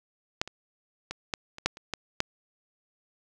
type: clicks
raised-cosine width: 0.2 ms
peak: -9 / -23 / -17 / -11 / -24 / -6 / -27 / -13 / -7 dBFS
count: 9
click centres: 0.415 / 0.476 / 1.11 / 1.338 / 1.584 / 1.66 / 1.771 / 1.937 / 2.204 s
effects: none

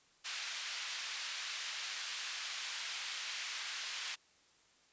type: band-pass noise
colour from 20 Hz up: white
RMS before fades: -42 dBFS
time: 0.24-4.16 s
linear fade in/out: 20 ms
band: 1600 to 4500 Hz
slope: 12 dB/octave
effects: white hiss -68 dBFS RMS until 4.92 s + resampled to 16000 Hz

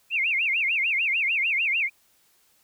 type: tone with vibrato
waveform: sine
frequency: 2419 Hz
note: D#7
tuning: 49 cents flat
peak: -21 dBFS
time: 0.1-1.9 s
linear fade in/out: 50 ms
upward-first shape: sine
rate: 6.7 Hz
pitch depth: 250 cents each way
effects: white hiss -63 dBFS RMS until 2.63 s

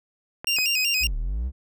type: clicks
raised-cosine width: 0.5 ms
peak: -18 dBFS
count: 2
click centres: 0.445 / 0.586 s
type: tone with vibrato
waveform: 25% pulse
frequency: 2646 Hz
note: E7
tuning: 6 cents sharp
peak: -17 dBFS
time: 0.47-1.07 s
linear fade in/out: 2 ms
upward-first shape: square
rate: 5.3 Hz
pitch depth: 87 cents each way
type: linear two-way sweep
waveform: triangle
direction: down then up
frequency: 73.7 to 34.34 to 69.1 Hz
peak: -22 dBFS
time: 1-1.52 s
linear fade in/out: 50 ms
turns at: 1.16 s
effects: none

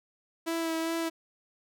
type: tone with vibrato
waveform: sawtooth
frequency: 327.9 Hz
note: E4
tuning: 9 cents flat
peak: -25 dBFS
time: 0.46-1.1 s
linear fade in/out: 20 ms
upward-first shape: sine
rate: 2.5 Hz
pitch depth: 19 cents each way
effects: none

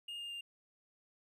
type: tone with pitch steps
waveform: triangle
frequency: 2836 / 2818 / 2800 Hz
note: F7 / F7 / F7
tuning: +26 / +15 / +4 cents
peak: -40 dBFS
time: 0.08-0.41 s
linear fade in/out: 5 ms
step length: 110 ms
effects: none

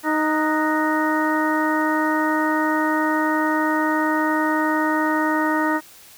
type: harmonic tone with a mistuned harmonic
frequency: 310.5 Hz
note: D#4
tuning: 3 cents flat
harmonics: 1 / 2 / 3 / 4 / 5 / 6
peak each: -21 / -27 / -24 / -27 / -29 / -26 dBFS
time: 0.03-5.81 s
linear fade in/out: 50 ms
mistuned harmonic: 5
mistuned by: -80 cents
effects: white hiss -46 dBFS RMS until 6.17 s

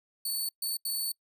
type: tone bursts at uneven times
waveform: 10% pulse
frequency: 4479 Hz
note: C#8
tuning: 17 cents sharp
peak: -23 dBFS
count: 3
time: 0.25-0.49 / 0.62-0.77 / 0.85-1.12 s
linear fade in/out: 5 ms
effects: noise-tail reverb RT60 0.1 s tail -25 dB re dry

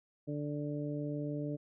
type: harmonic tone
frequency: 146.83 Hz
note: D3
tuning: in tune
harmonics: 1 / 2 / 3 / 4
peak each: -38 / -38 / -44 / -44 dBFS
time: 0.27-1.57 s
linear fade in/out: 20 ms
effects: none

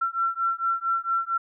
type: beating tone pair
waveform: sine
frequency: 1352 / 1356.4 Hz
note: E6 / E6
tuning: +43 / +49 cents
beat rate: 4.4 Hz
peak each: -26 dBFS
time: 0.01-1.38 s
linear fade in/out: 10 ms
effects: none

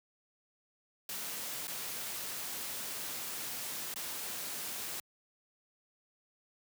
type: noise with dropouts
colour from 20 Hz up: white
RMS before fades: -40 dBFS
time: 1.09-5 s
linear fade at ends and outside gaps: 2 ms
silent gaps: 1.672-1.679 / 3.941-3.959 s
effects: high-pass 100 Hz 12 dB/octave

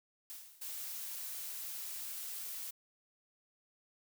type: noise with exponential decay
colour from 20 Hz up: blue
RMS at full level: -45 dBFS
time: 0.3-0.95 s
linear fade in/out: 0 ms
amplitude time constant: 140 ms
type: noise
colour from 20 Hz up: blue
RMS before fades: -43 dBFS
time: 0.61-2.71 s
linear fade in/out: 10 ms
effects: none

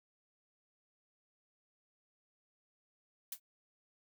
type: noise with exponential decay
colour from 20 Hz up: blue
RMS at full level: -35 dBFS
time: 3.32-3.4 s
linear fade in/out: 5 ms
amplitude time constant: 16 ms
effects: none

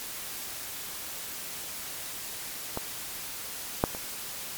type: clicks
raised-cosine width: 1 ms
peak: -16 / -7 / -23 dBFS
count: 3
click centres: 2.774 / 3.839 / 3.949 s
effects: white hiss -38 dBFS RMS until 4.57 s + MP3 96 kbps

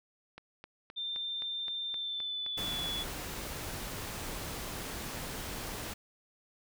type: click train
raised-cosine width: 0.3 ms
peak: -30 dBFS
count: 12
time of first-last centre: 0.38-3.245 s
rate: 3.84 Hz
type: tone with pitch glide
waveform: sine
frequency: 3587 to 3415 Hz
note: A7 to G#7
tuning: +33 to +48 cents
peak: -34 dBFS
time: 0.96-3.04 s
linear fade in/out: 20 ms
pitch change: -85 cents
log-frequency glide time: 1.87-2.86 s
type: noise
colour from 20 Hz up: pink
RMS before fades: -40 dBFS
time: 2.57-5.94 s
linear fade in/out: 10 ms
effects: none

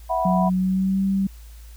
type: chord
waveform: sine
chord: E suspended second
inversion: none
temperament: equal with one note detuned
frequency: 659.3 / 740 / 983.2 Hz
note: E5 / F#5 / B5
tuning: 0 / 0 / -8 cents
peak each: -24 dBFS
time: 0.09-0.5 s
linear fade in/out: 20 ms
type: tone with pitch glide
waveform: sine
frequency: 182.2 to 194.15 Hz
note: F#3 to G3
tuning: -26 to -16 cents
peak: -18 dBFS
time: 0.25-1.27 s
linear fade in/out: 5 ms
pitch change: +110 cents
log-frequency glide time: 0.39-1.04 s
effects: added 56 Hz sine -39 dBFS peak until 1.76 s + white hiss -53 dBFS RMS until 1.76 s

